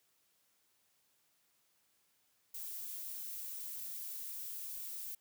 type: noise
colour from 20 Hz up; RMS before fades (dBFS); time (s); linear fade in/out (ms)
violet; -44; 2.54-5.15; 5
effects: white hiss -75 dBFS RMS until 5.2 s + high-pass 60 Hz 12 dB/octave